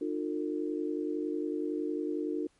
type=tone cluster; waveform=sine; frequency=303.8 / 354.7 / 450.7 Hz; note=D#4 / F4 / A4; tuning=-41 / +27 / +42 cents; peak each=-33 / -35 / -37 dBFS; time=0.01-2.47 s; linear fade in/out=5 ms; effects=pink hiss -69 dBFS RMS until 2.59 s + MP3 48 kbps